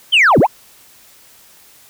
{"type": "linear two-way sweep", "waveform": "sine", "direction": "down then up", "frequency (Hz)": [3219, 98, 1063], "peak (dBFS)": -5, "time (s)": [0.12, 0.47], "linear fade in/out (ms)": 20, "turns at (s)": 0.39, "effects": ["tanh soft clip ceiling -5 dBFS", "white hiss -46 dBFS RMS until 1.89 s"]}